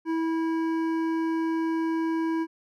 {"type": "tone with hard clipping", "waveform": "sine", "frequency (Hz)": 325.9, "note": "E4", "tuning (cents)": -20, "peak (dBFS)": -26, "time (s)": [0.05, 2.47], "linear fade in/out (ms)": 50, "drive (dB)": 11, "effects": []}